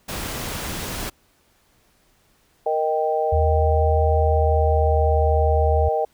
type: noise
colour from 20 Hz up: pink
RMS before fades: -29 dBFS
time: 0.08-1.1 s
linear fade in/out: 10 ms
type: chord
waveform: sine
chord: Eb major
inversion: second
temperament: equal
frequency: 466.2 / 622.3 / 784 Hz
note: Bb4 / Eb5 / G5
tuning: 0 / 0 / 0 cents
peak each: -23 dBFS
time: 2.66-6.05 s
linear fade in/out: 5 ms
type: tone with pitch glide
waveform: sine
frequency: 78.9 to 76.74 Hz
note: D#2 to D#2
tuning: +25 to -23 cents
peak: -17 dBFS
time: 3.32-5.89 s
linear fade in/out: 10 ms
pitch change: -48 cents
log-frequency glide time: 4.15-5.17 s
effects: pink hiss -61 dBFS RMS until 6.13 s